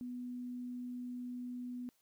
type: tone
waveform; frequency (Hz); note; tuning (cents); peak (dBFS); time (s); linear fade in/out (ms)
sine; 246.9; B3; 0; -40; 0.01-1.89; 0
effects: white hiss -75 dBFS RMS until 2.01 s